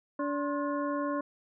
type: harmonic tone with a mistuned harmonic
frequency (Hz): 288.4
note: D4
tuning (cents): -31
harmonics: 1 / 2 / 4 / 5 / 6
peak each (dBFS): -32 / -34 / -35 / -43 / -49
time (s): 0.19-1.21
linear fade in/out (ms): 5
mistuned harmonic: 4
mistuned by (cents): -140
effects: none